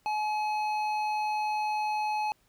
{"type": "tone with hard clipping", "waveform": "triangle", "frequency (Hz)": 850, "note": "G#5", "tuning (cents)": 40, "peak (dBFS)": -29, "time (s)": [0.06, 2.32], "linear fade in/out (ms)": 0, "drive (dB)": 13, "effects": ["pink hiss -68 dBFS RMS until 2.48 s"]}